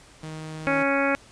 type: tone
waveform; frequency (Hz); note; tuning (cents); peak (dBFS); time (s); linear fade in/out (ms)
sawtooth; 156.9; D#3; +15; -30; 0.23-0.83; 5
type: harmonic tone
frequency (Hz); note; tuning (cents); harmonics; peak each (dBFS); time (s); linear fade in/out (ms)
277.2; C#4; 0; 1 / 2 / 3 / 4 / 5 / 6 / 7 / 8 / 9; -26 / -25 / -31 / -33 / -28 / -30 / -35 / -30 / -33; 0.67-1.15; 0
effects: pink hiss -51 dBFS RMS until 1.31 s + resampled to 22050 Hz